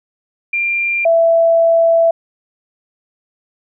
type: tone pair in turn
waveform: sine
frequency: 2384 / 664.6 Hz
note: D7 / E5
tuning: +25 / +14 cents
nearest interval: octave + minor seventh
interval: 2211 cents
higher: first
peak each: -14 / -8 dBFS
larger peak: second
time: 0.53-1.05 / 1.05-2.11 s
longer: second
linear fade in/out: 5 ms
effects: none